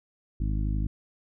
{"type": "harmonic tone", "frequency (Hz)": 51.91, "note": "G#1", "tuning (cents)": 0, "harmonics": [1, 2, 3, 4, 5, 6], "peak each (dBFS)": [-26, -32, -36, -38, -40, -42], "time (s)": [0.4, 0.87], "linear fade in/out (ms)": 5, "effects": []}